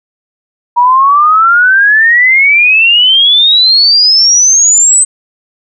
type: exponential sweep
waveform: sine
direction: up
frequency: 950 to 8200 Hz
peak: -3 dBFS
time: 0.76-5.05 s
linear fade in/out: 20 ms
effects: none